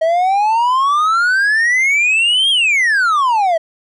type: exponential two-way sweep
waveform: triangle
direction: up then down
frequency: 634 to 3286 to 634 Hz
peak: -9 dBFS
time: 0.01-3.58 s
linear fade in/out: 10 ms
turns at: 2.5 s
effects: resampled to 24000 Hz